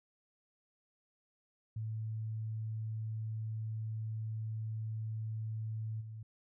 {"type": "tone with level steps", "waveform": "sine", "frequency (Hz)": 110, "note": "A2", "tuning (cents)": 0, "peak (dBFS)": [-36, -43], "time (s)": [1.76, 6.23], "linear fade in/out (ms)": 5, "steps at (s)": 6, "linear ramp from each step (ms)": 20, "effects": []}